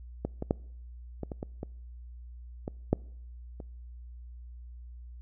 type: clicks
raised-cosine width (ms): 2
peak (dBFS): -17 / -20 / -11 / -21 / -23 / -21 / -22 / -20 / -9 / -28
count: 10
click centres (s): 0.25 / 0.424 / 0.509 / 1.233 / 1.318 / 1.429 / 1.631 / 2.679 / 2.93 / 3.602
effects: noise-tail reverb RT60 0.7 s tail -26 dB re dry + added 60 Hz sine -43 dBFS peak until 5.21 s